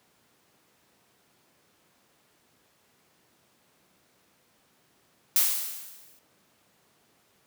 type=noise with exponential decay; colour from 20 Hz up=blue; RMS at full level=-20 dBFS; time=5.36-6.19 s; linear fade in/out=1 ms; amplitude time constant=180 ms; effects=pink hiss -65 dBFS RMS until 7.46 s + high-pass 150 Hz 12 dB/octave